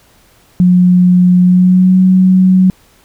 sine tone with pitch glide, 180 to 186.03 Hz, F#3 to F#3, -47 to +10 cents, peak -4 dBFS, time 0.6-2.7 s, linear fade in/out 0 ms, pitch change +57 cents, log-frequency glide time 1.42-1.98 s, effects pink hiss -48 dBFS RMS until 3.04 s

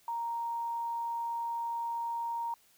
sine tone with quantisation, 932.3 Hz, A#5, in tune, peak -32 dBFS, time 0.08-2.54 s, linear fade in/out 2 ms, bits 10, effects white hiss -65 dBFS RMS until 2.77 s

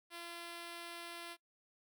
5% pulse tone, 341.9 Hz, F4, 37 cents flat, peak -34 dBFS, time 0.1-1.37 s, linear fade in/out 50 ms, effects noise-tail reverb RT60 0.1 s tail -22 dB re dry

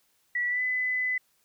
sine tone with pitch glide, 1949 to 2008 Hz, B6 to B6, -23 to +28 cents, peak -25 dBFS, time 0.35-1.18 s, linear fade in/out 5 ms, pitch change +51 cents, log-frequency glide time 0.48-0.62 s, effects white hiss -69 dBFS RMS until 1.44 s

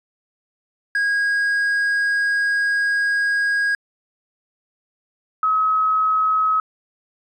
triangle / sine tone pair in turn, 1640 / 1278.6 Hz, G#6 / D#6, -22 / +47 cents, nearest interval major third, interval 431 cents, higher first, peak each -15 dBFS, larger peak neither, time 0.95-3.75 / 5.43-6.6 s, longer first, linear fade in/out 2 ms, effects resampled to 24000 Hz

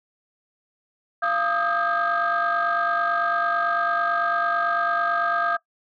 sine tone cluster, 688 / 1221 / 1270 / 1604 Hz, F5 / D#6 / D#6 / G6, -26 / -33 / +35 / +39 cents, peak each -25 dBFS, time 1.22-5.57 s, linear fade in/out 10 ms, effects noise-tail reverb RT60 0.1 s tail -19 dB re dry + tanh soft clip ceiling -14 dBFS

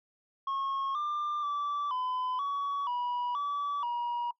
sine tone with pitch steps, 1089 / 1192 / 1160 / 1011 / 1128 / 975 / 1149 / 957 Hz, C#6 / D6 / D6 / B5 / C#6 / B5 / D6 / A#5, -31 / +25 / -22 / +40 / +30 / -23 / -38 / +45 cents, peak -27 dBFS, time 0.47-4.31 s, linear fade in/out 5 ms, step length 480 ms, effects noise-tail reverb RT60 0.1 s tail -23 dB re dry + tanh soft clip ceiling -29 dBFS

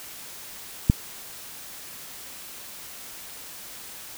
click, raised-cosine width 5 ms, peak -3 dBFS, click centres 0.899 s, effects white hiss -41 dBFS RMS until 4.17 s

